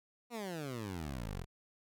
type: exponential sweep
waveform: 15% pulse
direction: down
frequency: 247.3 to 39.85 Hz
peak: -33 dBFS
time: 0.3-1.46 s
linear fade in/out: 50 ms
effects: none